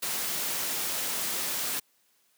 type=noise; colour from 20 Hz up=white; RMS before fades=-31 dBFS; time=0.02-1.8 s; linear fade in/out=10 ms; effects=white hiss -68 dBFS RMS until 2.37 s + high-pass 150 Hz 12 dB/octave